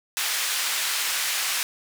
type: band-pass noise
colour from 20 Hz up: pink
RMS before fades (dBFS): -26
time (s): 0.17-1.63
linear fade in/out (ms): 0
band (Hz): 1700 to 15000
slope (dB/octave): 12
effects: none